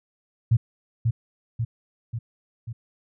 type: tone with echo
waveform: sine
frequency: 115.2 Hz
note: A#2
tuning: 20 cents flat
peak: -14 dBFS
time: 0.51-0.57 s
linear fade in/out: 10 ms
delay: 540 ms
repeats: 4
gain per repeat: -4 dB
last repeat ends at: 2.73 s
effects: none